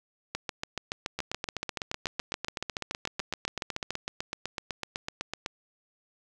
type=two click trains; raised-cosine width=0.2 ms; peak=-14 / -15 dBFS; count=26 / 35; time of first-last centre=0.35-3.906 / 1.19-5.461 s; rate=7.03 / 7.96 Hz; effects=none